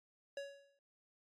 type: tone with exponential decay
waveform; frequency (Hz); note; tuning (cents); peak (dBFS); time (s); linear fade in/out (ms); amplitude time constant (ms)
square; 560; C#5; +18; -40; 0.37-0.79; 2; 91
effects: low-pass 6000 Hz 12 dB/octave + AAC 48 kbps